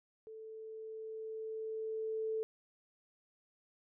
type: tone with level ramp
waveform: sine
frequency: 440.4 Hz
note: A4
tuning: 2 cents sharp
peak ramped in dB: -47 to -33 dBFS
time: 0.27-2.43 s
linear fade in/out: 0 ms
effects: none